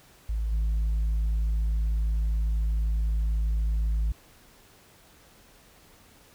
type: tone with level steps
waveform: sine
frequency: 54 Hz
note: A1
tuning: 32 cents flat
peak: -24 / -20 dBFS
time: 0.29-4.12 s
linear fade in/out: 5 ms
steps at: 0.51 s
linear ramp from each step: 20 ms
effects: tanh soft clip ceiling -22 dBFS + pink hiss -56 dBFS RMS until 6.34 s